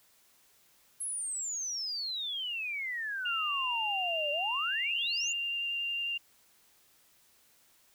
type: exponential two-way sweep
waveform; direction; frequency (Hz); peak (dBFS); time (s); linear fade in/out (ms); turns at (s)
sine; down then up; 10970 to 570 to 7280; -33; 1-5.33; 10; 4.31
type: tone with vibrato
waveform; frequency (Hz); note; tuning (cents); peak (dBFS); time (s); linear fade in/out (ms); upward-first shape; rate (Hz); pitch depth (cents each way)
sine; 2788; F7; -4; -31; 3.25-6.18; 10; sine; 11; 10
effects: white hiss -65 dBFS RMS until 7.94 s